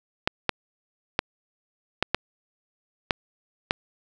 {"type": "clicks", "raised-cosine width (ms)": 0.3, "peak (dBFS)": -4, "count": 7, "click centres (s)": [0.275, 0.493, 1.191, 2.026, 2.146, 3.108, 3.709], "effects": []}